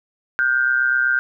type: tone pair together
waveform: sine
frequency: 1430 / 1558 Hz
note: F6 / G6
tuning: +41 / -11 cents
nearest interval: minor second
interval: 148 cents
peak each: -18 dBFS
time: 0.39-1.19 s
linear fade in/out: 0 ms
effects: none